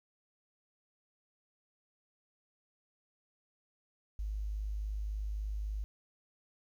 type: tone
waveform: sine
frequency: 51.8 Hz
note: G#1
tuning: 4 cents flat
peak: -34 dBFS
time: 4.19-5.84 s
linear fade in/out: 0 ms
effects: 11-bit